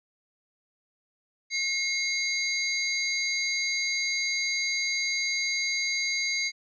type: tone cluster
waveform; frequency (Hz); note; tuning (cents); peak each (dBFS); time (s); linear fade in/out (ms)
sine; 2152 / 3991 / 4712 / 6450; C7 / B7 / D8 / G8; +48 / +17 / +5 / +48; -28 / -35 / -32 / -34; 1.5-6.52; 50
effects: none